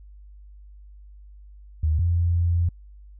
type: tone pair in turn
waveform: sine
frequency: 77.78 / 85.9 Hz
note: D#2 / F2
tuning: 0 / -28 cents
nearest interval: major second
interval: 172 cents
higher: second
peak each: -18 dBFS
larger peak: neither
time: 1.83-1.99 / 1.99-2.69 s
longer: second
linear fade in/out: 5 ms
effects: added 50 Hz sine -43 dBFS peak until 3.19 s